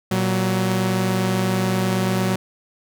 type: tone pair together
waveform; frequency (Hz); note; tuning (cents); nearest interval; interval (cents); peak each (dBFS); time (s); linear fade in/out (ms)
sawtooth; 117.99 / 187.3; A#2 / F#3; +21 / +21; minor sixth; 800; -19 / -16; 0.11-2.36; 5
effects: none